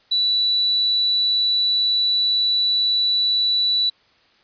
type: tone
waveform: sine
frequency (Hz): 3951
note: B7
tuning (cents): 0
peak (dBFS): -16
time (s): 0.11-3.9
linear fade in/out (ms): 10
effects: white hiss -57 dBFS RMS until 4.43 s + resampled to 11025 Hz